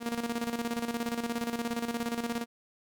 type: tone with tremolo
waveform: sawtooth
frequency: 234.8 Hz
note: A#3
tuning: 13 cents sharp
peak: -25 dBFS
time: 0-2.46 s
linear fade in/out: 50 ms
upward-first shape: square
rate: 17 Hz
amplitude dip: 65%
effects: none